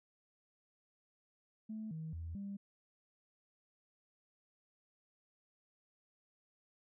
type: tone with pitch steps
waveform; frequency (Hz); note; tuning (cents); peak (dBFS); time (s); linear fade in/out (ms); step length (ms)
sine; 217.9 / 159.2 / 82.8 / 199.4; A3 / D#3 / E2 / G3; -17 / +40 / +8 / +30; -40; 1.69-2.57; 10; 220
effects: tanh soft clip ceiling -36 dBFS